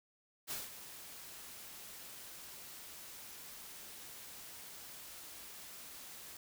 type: noise with ADSR envelope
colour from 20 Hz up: white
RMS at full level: -40 dBFS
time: 0.47-6.37 s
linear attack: 41 ms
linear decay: 180 ms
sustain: -11 dB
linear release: 3 ms
effects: none